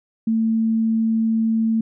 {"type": "tone", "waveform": "sine", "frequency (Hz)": 223.9, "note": "A3", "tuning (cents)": 30, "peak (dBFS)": -16, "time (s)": [0.27, 1.81], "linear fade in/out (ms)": 5, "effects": []}